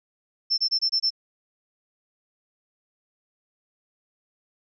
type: tone bursts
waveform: sine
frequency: 5340 Hz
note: E8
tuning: 22 cents sharp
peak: -19 dBFS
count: 6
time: 0.5-1.105 s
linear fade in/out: 20 ms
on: 80 ms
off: 25 ms
effects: none